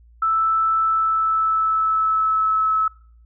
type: tone with pitch glide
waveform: sine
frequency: 1318.5 to 1298.1 Hz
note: E6 to E6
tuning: 0 to -27 cents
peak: -16 dBFS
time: 0.22-2.88 s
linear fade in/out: 5 ms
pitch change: -27 cents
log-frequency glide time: 0.8-2.65 s
effects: noise-tail reverb RT60 0.6 s tail -24 dB re dry + added 58 Hz sine -47 dBFS peak until 3.25 s